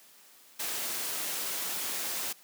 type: noise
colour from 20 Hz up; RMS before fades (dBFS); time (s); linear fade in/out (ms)
white; -34; 0.59-2.33; 10
effects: white hiss -57 dBFS RMS until 2.43 s + high-pass 200 Hz 12 dB/octave